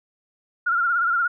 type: tone with vibrato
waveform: sine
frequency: 1396.9 Hz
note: F6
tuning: in tune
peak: -18 dBFS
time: 0.66-1.28 s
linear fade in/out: 10 ms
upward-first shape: triangle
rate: 17 Hz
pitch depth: 81 cents each way
effects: none